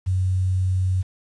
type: tone with quantisation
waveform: sine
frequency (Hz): 93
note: F#2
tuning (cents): +9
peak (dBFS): -18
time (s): 0.06-1.03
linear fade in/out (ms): 20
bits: 8
effects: resampled to 24000 Hz